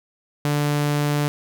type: tone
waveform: sawtooth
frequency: 146.6 Hz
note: D3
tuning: 3 cents flat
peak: -15 dBFS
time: 0.45-1.28 s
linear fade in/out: 0 ms
effects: none